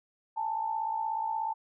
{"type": "tone pair together", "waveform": "sine", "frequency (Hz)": [835, 891.7], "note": ["G#5", "A5"], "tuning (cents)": [9, 23], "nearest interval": "minor second", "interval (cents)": 114, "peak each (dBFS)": [-36, -30], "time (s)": [0.36, 1.54], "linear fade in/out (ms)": 20, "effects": []}